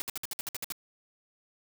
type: noise bursts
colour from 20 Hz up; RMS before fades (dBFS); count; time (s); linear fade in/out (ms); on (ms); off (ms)
white; -35; 10; 0-0.722; 0; 20; 58
effects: none